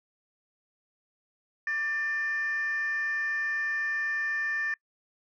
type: tone with frequency modulation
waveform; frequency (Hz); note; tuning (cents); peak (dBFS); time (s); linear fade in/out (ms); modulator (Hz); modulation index
sine; 1786; A6; +25; -26; 1.67-4.74; 2; 621; 0.31
effects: noise-tail reverb RT60 0.1 s tail -26 dB re dry + tanh soft clip ceiling -23 dBFS